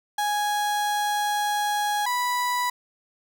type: tone pair in turn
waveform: 35% pulse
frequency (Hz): 830 / 984.7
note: G#5 / B5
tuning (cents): -1 / -5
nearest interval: minor third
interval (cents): 296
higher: second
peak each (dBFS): -21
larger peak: neither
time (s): 0.18-2.06 / 2.06-2.7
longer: first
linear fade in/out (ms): 5
effects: none